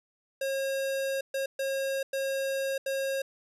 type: tone bursts at uneven times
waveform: square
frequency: 541 Hz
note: C#5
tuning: 42 cents flat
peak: -29 dBFS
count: 5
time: 0.41-1.21 / 1.34-1.46 / 1.59-2.03 / 2.13-2.78 / 2.86-3.22 s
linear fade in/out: 5 ms
effects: resampled to 32000 Hz